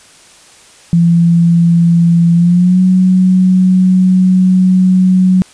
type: tone with pitch glide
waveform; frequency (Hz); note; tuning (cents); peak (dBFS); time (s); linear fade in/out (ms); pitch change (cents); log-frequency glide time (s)
sine; 169.7 to 185.06; F3 to F#3; -49 to +1; -5; 0.93-5.42; 0; +150; 2.34-2.81
effects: white hiss -41 dBFS RMS until 5.53 s + resampled to 22050 Hz